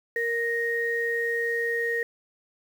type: tone pair together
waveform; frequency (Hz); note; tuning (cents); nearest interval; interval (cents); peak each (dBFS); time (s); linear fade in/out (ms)
sine; 466.2 / 1864.7; A#4 / A#6; 0 / 0; 2 octaves; 2400; -28 / -26; 0.16-2.03; 2
effects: 8-bit